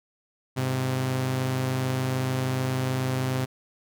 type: tone pair together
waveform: sawtooth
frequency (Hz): 103.1 / 129.9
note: G#2 / C3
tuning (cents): -12 / -12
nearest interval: major third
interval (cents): 400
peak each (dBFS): -30 / -21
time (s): 0.56-3.46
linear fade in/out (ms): 20
effects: none